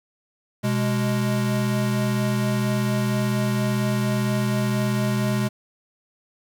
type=tone pair together; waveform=square; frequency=125 / 206.9 Hz; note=B2 / G#3; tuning=+21 / -6 cents; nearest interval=major sixth; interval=873 cents; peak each=-24 dBFS; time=0.63-5.49 s; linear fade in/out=20 ms; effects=8-bit